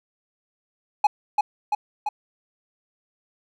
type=tone with echo; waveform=triangle; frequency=839 Hz; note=G#5; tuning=17 cents sharp; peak=-11 dBFS; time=1.04-1.07 s; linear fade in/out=5 ms; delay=340 ms; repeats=3; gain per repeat=-3 dB; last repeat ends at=2.09 s; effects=none